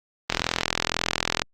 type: click train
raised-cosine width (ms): 0.2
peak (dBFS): -3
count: 48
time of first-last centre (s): 0.3-1.419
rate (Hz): 42
effects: Opus 32 kbps